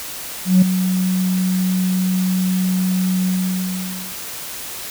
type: tone with ADSR envelope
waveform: sine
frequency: 185 Hz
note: F#3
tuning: in tune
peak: -4 dBFS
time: 0.45-4.16 s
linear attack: 170 ms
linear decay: 6 ms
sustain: -11 dB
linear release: 890 ms
effects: tanh soft clip ceiling -5 dBFS + white hiss -30 dBFS RMS until 4.9 s